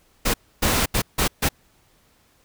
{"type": "noise bursts at uneven times", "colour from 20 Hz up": "pink", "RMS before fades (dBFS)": -20, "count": 5, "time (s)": [[0.25, 0.34], [0.62, 0.86], [0.94, 1.02], [1.18, 1.28], [1.42, 1.49]], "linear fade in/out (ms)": 10, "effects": ["pink hiss -60 dBFS RMS until 2.44 s"]}